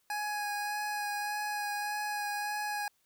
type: tone with vibrato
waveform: 25% pulse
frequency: 830.6 Hz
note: G#5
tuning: in tune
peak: -29 dBFS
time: 0.1-2.88 s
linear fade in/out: 2 ms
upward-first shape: sine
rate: 1.7 Hz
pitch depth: 14 cents each way
effects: white hiss -73 dBFS RMS until 3.05 s